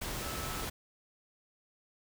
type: tone in noise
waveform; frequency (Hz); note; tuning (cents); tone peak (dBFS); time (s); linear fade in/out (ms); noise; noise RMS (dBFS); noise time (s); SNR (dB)
sine; 1306; E6; -17; -45; 0.21-0.65; 10; pink; -38; 0.01-0.7; -10
effects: none